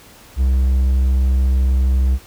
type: tone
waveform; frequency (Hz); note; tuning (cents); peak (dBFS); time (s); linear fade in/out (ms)
triangle; 65; C2; -11; -10; 0.36-2.19; 50
effects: pink hiss -44 dBFS RMS until 2.26 s